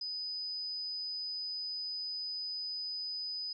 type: tone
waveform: sine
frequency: 4993 Hz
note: D#8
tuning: 5 cents sharp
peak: -36 dBFS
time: 0.01-3.53 s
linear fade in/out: 5 ms
effects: none